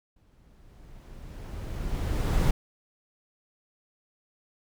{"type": "noise with exponential growth", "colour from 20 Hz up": "brown", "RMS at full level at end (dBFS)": -21, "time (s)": [0.16, 2.51], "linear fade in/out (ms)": 5, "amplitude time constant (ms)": 510, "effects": []}